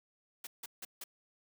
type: noise bursts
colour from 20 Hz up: white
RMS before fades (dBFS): -44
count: 4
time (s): 0.44-1.04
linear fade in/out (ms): 5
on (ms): 30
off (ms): 160
effects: high-pass 200 Hz 12 dB/octave